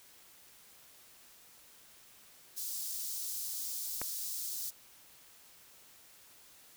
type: high-pass noise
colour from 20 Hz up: white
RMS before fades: -39 dBFS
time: 2.56-4.71 s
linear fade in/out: 20 ms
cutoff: 4500 Hz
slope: 24 dB/octave
type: click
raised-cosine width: 0.5 ms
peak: -23 dBFS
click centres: 4.016 s
effects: white hiss -59 dBFS RMS until 6.76 s